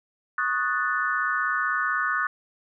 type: chord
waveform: sine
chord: D# half-diminished seventh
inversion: third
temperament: equal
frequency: 1108.7 / 1244.5 / 1480 / 1760 Hz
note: C#6 / D#6 / F#6 / A6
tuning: 0 / 0 / 0 / 0 cents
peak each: -31 / -28 / -26 / -29 dBFS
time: 0.38-2.27 s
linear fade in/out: 2 ms
effects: none